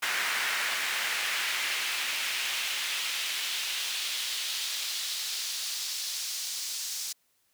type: noise with high-pass filter sweep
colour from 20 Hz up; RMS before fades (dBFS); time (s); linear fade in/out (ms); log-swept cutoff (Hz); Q
brown; -32; 0.02-7.13; 10; 1700 to 5600; 1.5
effects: white hiss -71 dBFS RMS until 7.53 s